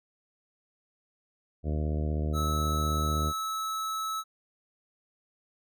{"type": "harmonic tone", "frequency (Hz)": 76.1, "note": "D#2", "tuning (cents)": -38, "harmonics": [1, 2, 3, 4, 5, 6, 7, 8, 9], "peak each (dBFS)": [-28, -34, -38, -40, -42, -44, -45, -46, -47], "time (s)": [1.63, 3.33], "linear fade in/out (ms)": 50}
{"type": "tone", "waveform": "square", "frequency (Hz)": 1300, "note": "E6", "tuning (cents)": -24, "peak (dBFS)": -31, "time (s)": [2.33, 4.24], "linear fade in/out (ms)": 50}
{"effects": []}